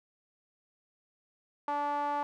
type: tone with band-pass filter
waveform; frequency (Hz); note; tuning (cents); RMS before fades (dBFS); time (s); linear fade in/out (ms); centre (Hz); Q
sawtooth; 290; D4; -22; -32; 1.68-2.23; 0; 940; 5.5
effects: none

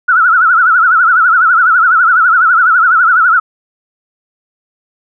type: tone with vibrato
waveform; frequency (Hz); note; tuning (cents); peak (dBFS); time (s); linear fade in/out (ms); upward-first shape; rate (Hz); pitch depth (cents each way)
sine; 1389; F6; -10; -5; 0.08-3.4; 10; triangle; 12; 160
effects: none

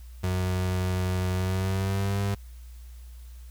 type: tone with pitch glide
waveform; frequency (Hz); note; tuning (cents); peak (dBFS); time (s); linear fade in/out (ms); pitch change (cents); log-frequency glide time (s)
35% pulse; 92 to 99.75; F#2 to G2; -9 to +31; -23; 0.23-2.35; 10; +140; 1.34-2.21
effects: added 60 Hz sine -41 dBFS peak until 3.5 s + white hiss -59 dBFS RMS until 3.5 s

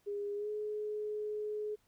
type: tone with pitch glide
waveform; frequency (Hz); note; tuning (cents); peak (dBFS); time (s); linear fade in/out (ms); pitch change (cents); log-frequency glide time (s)
sine; 407.9 to 422.8; G#4 to G#4; -31 to +31; -35; 0.06-1.76; 20; +62; 0.35-0.49
effects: pink hiss -73 dBFS RMS until 1.87 s

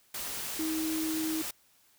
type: tone in noise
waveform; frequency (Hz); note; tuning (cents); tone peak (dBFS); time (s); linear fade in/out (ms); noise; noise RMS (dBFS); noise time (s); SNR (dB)
sine; 317.3; D#4; +34; -30; 0.59-1.42; 5; white; -37; 0.14-1.51; +4
effects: white hiss -65 dBFS RMS until 1.98 s

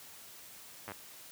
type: slowing click train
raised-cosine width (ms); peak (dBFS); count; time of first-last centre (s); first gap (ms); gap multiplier
0.5; -27; 5; 0.88-0.919; 9; 1.05
effects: white hiss -52 dBFS RMS until 1.31 s + high-pass 60 Hz 12 dB/octave

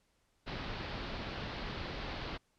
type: low-pass noise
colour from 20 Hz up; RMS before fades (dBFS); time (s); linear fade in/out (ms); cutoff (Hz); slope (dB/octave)
pink; -41; 0.46-2.38; 20; 4700; 48
effects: pink hiss -75 dBFS RMS until 2.58 s + low-pass 10000 Hz 12 dB/octave

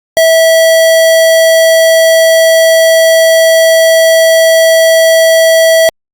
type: tone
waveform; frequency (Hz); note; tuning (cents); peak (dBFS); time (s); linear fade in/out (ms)
square; 652; E5; -19; -4; 0.17-5.89; 0
effects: Opus 48 kbps

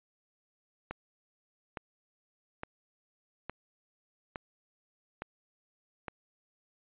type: click train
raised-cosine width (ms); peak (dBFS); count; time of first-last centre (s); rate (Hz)
0.5; -22; 7; 0.91-6.082; 1.16
effects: resampled to 8000 Hz

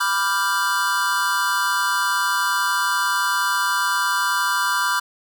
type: chord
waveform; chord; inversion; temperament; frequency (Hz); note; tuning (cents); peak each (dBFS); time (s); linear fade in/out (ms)
square; G dominant seventh; first; equal; 987.8 / 1174.7 / 1396.9 / 1568; B5 / D6 / F6 / G6; 0 / 0 / 0 / 0; -25; 0-5; 10
effects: none

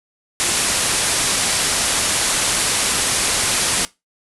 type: low-pass noise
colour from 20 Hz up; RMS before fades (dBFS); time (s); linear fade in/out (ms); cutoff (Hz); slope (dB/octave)
white; -19; 0.4-3.85; 0; 11000; 96
effects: noise-tail reverb RT60 0.2 s tail -19 dB re dry

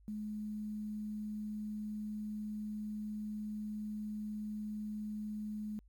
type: tone with quantisation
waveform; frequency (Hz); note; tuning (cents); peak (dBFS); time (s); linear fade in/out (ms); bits
sine; 212.1; G#3; +37; -38; 0.08-5.79; 0; 11
effects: added 50 Hz sine -60 dBFS peak until 5.88 s

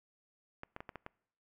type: clicks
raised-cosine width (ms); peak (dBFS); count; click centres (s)
0.5; -28; 6; 0.634 / 0.764 / 0.805 / 0.892 / 0.957 / 1.064
effects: noise-tail reverb RT60 0.7 s tail -25 dB re dry

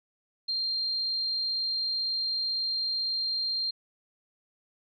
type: tone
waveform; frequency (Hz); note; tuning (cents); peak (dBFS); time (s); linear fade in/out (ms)
sine; 4186; C8; 0; -27; 0.48-3.71; 10
effects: none

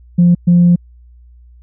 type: tone bursts at uneven times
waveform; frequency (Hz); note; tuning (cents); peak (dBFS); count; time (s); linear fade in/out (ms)
sine; 174.61; F3; 0; -4; 2; 0.18-0.35 / 0.47-0.76; 10
effects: tanh soft clip ceiling -2 dBFS + added 60 Hz sine -39 dBFS peak until 1.62 s

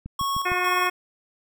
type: click train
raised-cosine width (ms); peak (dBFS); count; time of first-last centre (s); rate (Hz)
5; -22; 4; 0.06-0.518; 6.55
type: tone with tremolo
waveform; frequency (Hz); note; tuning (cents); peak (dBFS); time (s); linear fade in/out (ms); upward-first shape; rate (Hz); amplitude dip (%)
square; 1102; C#6; -11; -24; 0.19-0.9; 5; square; 2.2; 50
type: harmonic tone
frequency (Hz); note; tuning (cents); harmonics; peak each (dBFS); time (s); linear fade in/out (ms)
360.7; F#4; -44; 1 / 2 / 3 / 4 / 5 / 6 / 7; -30 / -30 / -30 / -30 / -30 / -30 / -30; 0.45-0.9; 10
effects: none

